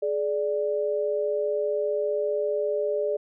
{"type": "tone pair together", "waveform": "sine", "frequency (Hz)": [422.3, 587.3], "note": ["G#4", "D5"], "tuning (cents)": [29, 0], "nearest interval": "tritone", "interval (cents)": 571, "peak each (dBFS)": -26, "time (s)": [0.02, 3.17], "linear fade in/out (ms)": 10, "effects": []}